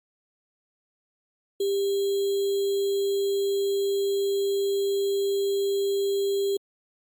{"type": "tone with sample-and-hold", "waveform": "sine", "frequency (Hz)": 396.4, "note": "G4", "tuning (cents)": 19, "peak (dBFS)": -22, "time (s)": [1.6, 6.57], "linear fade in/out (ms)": 5, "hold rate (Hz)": 3675, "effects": ["Opus 48 kbps"]}